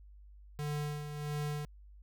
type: tone with tremolo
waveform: square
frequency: 148 Hz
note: D3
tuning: 14 cents sharp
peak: -34 dBFS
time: 0.59-1.65 s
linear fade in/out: 0 ms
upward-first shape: sine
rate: 1.5 Hz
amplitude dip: 55%
effects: added 50 Hz sine -52 dBFS peak until 2.02 s